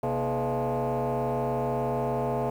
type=tone with frequency modulation; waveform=sine; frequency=130.81 Hz; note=C3; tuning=in tune; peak=-23 dBFS; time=0.03-2.5 s; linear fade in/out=5 ms; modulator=185 Hz; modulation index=4.1; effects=tanh soft clip ceiling -23 dBFS + 9-bit